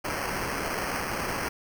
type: noise with sample-and-hold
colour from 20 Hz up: white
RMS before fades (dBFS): -31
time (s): 0.04-1.49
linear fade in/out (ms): 10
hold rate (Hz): 3675
effects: none